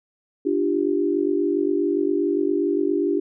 sine tone cluster, 296.3 / 346.2 / 393.6 Hz, D4 / F4 / G4, +15 / -15 / +7 cents, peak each -23 dBFS, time 0.45-3.2 s, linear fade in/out 10 ms, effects none

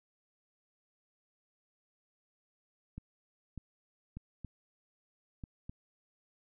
clicks, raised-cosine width 5 ms, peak -30 dBFS, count 6, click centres 2.98 / 3.577 / 4.17 / 4.447 / 5.438 / 5.695 s, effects none

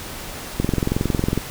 click train, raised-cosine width 3 ms, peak -6 dBFS, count 18, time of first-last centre 0.6-1.376 s, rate 21.9 Hz, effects pink hiss -33 dBFS RMS until 1.5 s

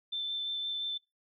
sine tone with vibrato, 3542 Hz, A7, 11 cents sharp, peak -32 dBFS, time 0.12-0.98 s, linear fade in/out 10 ms, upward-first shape sine, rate 5.8 Hz, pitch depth 8 cents each way, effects noise-tail reverb RT60 0.2 s tail -21 dB re dry

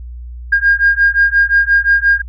sine beating tone pair, 1614 / 1619.7 Hz, G#6 / G#6, -50 / -44 cents, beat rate 5.7 Hz, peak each -11 dBFS, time 0.52-2.22 s, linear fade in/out 10 ms, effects tanh soft clip ceiling -1 dBFS + added 60 Hz sine -26 dBFS peak until 2.28 s

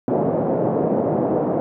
white band-pass noise, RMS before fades -20 dBFS, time 0.08-1.6 s, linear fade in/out 0 ms, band 140 to 640 Hz, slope 24 dB/octave, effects none

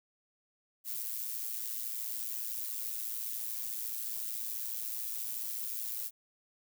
violet noise with amplitude modulation, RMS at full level -35 dBFS, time 0.84-6.11 s, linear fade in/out 50 ms, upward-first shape sine, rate 114 Hz, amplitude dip 65%, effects none

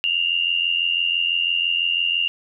sine tone pair together, 2768 / 2854 Hz, F7 / F7, -16 / +37 cents, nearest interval minor second, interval 53 cents, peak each -21 dBFS, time 0.04-2.28 s, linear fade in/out 0 ms, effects none

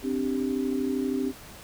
sine chord, C suspended second, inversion none, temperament just, 261.6 / 294.3 / 392.4 Hz, C4 / D4 / G4, 0 / +4 / +2 cents, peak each -27 / -31 / -31 dBFS, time 0.02-1.33 s, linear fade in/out 50 ms, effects pink hiss -46 dBFS RMS until 1.63 s

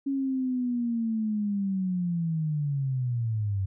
sine linear sweep, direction down, 277.2 to 94.1 Hz, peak -25 dBFS, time 0.06-3.66 s, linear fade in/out 10 ms, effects none

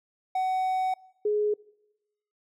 triangle / sine tone pair in turn, 750 / 419.2 Hz, F#5 / G#4, +23 / +16 cents, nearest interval minor seventh, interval 1007 cents, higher first, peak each -22 dBFS, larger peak neither, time 0.35-0.94 / 1.25-1.54 s, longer first, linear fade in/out 5 ms, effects noise-tail reverb RT60 0.9 s tail -23 dB re dry

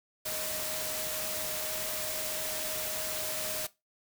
sine tone in noise, 624 Hz, D#5, 5 cents sharp, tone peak -41 dBFS, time 0.25-3.67 s, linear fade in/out 10 ms, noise white, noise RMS -35 dBFS, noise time 0.25-3.67 s, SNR -9 dB, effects noise-tail reverb RT60 0.2 s tail -17 dB re dry

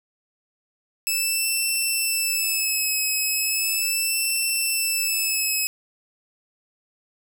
10% pulse tone with vibrato, 2621 Hz, E7, 11 cents flat, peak -13 dBFS, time 1.07-5.67 s, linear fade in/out 0 ms, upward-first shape sine, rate 0.37 Hz, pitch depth 42 cents each way, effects none

